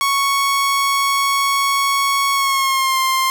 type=tone with pitch glide; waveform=sawtooth; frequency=1108.7 to 1053.8 Hz; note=C#6 to C6; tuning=0 to +12 cents; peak=-11 dBFS; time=0.01-3.3 s; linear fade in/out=0 ms; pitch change=-88 cents; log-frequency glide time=2.33-2.98 s; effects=none